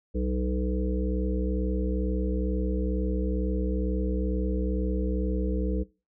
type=harmonic tone with a mistuned harmonic; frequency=62.2 Hz; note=B1; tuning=13 cents sharp; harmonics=1 / 3 / 5 / 7 / 8; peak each=-27 / -32 / -34 / -35 / -36 dBFS; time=0.14-5.84 s; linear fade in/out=20 ms; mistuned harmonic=3; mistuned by=+37 cents; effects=noise-tail reverb RT60 0.3 s tail -21 dB re dry